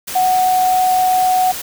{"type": "tone in noise", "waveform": "sine", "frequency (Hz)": 740, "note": "F#5", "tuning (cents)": 0, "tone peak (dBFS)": -11, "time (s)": [0.15, 1.52], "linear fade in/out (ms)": 10, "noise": "white", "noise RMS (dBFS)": -26, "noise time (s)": [0.07, 1.62], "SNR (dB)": 12, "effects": []}